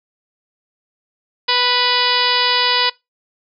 harmonic tone, 493 Hz, B4, 3 cents flat, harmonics 1 / 2 / 3 / 4 / 5 / 6 / 7 / 8 / 9 / 10, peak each -26 / -20 / -26 / -23 / -24 / -21 / -23 / -21 / -23 / -21 dBFS, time 1.48-2.9 s, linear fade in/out 10 ms, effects noise-tail reverb RT60 0.2 s tail -22 dB re dry

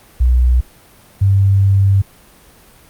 sine tone pair in turn, 61.74 / 98.01 Hz, B1 / G2, 0 / 0 cents, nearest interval minor sixth, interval 800 cents, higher second, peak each -8 dBFS, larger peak neither, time 0.2-0.61 / 1.21-2.02 s, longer second, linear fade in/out 10 ms, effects pink hiss -45 dBFS RMS until 2.89 s + Opus 32 kbps

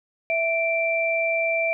sine tone pair together, 659.2 / 2349 Hz, E5 / D7, 0 / 0 cents, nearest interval octave + minor seventh, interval 2200 cents, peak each -23 dBFS, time 0.3-1.73 s, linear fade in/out 0 ms, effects none

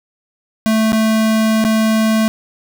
square tone with dropouts, 220 Hz, A3, in tune, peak -12 dBFS, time 0.66-2.28 s, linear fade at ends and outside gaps 0 ms, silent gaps 0.921-0.93 / 1.641-1.649 s, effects none

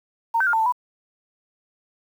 sine tone with pitch steps, 918 / 1540 / 1412 / 894 / 886 / 987 Hz, A#5 / G6 / F6 / A5 / A5 / B5, -27 / -31 / +19 / +27 / +12 / -1 cents, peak -17 dBFS, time 0.34-0.724 s, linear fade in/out 10 ms, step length 64 ms, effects 8-bit

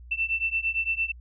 sine beating tone pair, 2671 / 2679.8 Hz, E7 / E7, +22 / +28 cents, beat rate 8.8 Hz, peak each -27 / -28 dBFS, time 0.11-1.12 s, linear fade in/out 10 ms, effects added 60 Hz sine -43 dBFS peak until 1.2 s

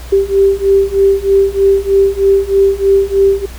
sine beating tone pair, 390.8 / 394 Hz, G4 / G4, -5 / +9 cents, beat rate 3.2 Hz, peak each -11 / -10 dBFS, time 0.12-3.46 s, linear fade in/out 10 ms, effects added 60 Hz sine -26 dBFS peak until 3.58 s + pink hiss -35 dBFS RMS until 3.58 s

